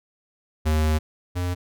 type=tone pair in turn; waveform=square; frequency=77.6 / 89.23 Hz; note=D#2 / F2; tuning=-4 / +38 cents; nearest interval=major second; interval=242 cents; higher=second; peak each=-19 / -24 dBFS; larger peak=first; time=0.65-0.99 / 1.35-1.55 s; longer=first; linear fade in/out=20 ms; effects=none